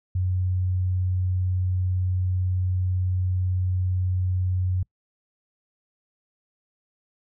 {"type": "tone", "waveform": "sine", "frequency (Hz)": 91.8, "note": "F#2", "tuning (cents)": -13, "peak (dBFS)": -21, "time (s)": [0.15, 4.83], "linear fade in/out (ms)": 5, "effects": ["noise-tail reverb RT60 0.1 s tail -26 dB re dry"]}